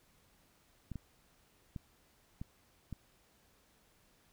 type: clicks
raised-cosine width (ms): 5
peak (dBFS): -29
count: 5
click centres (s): 0.917 / 0.957 / 1.762 / 2.415 / 2.927
effects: pink hiss -69 dBFS RMS until 4.32 s